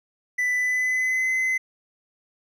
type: tone with pitch glide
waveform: triangle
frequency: 1989 to 2043 Hz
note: B6 to C7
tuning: +12 to -42 cents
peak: -19 dBFS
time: 0.38-1.58 s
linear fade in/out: 10 ms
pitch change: +46 cents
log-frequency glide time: 0.54-1.31 s
effects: none